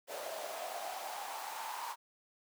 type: noise with high-pass filter sweep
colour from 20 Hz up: pink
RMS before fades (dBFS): -42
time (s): 0.07-1.96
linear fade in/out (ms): 50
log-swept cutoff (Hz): 580 to 970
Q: 6.7
effects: none